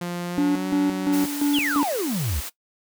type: tone with pitch glide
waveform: sawtooth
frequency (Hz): 175.1 to 187.67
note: F3 to F#3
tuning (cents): +5 to +25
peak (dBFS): -23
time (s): 0.01-1.26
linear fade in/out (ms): 5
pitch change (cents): +120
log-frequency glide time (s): 0.29-0.67
type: tone with tremolo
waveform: triangle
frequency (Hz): 288.8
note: D4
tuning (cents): -29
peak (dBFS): -15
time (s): 0.38-1.83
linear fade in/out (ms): 0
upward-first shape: square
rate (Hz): 2.9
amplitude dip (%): 65
type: high-pass noise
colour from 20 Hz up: white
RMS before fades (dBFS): -33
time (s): 1.12-2.5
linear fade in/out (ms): 20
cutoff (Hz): 240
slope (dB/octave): 48
type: exponential sweep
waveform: triangle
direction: down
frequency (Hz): 3600 to 60.2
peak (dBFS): -21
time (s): 1.53-2.41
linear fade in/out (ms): 20
effects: noise-tail reverb RT60 0.1 s tail -19 dB re dry